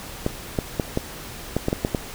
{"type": "clicks", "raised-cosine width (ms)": 2, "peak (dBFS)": -7, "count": 9, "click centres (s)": [0.264, 0.588, 0.798, 0.974, 1.566, 1.684, 1.729, 1.849, 1.948], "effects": ["pink hiss -37 dBFS RMS until 2.14 s"]}